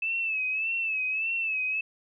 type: tone with vibrato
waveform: sine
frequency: 2614 Hz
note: E7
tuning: 15 cents flat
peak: -26 dBFS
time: 0.02-1.81 s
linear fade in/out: 5 ms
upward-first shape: sine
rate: 1.7 Hz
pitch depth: 68 cents each way
effects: none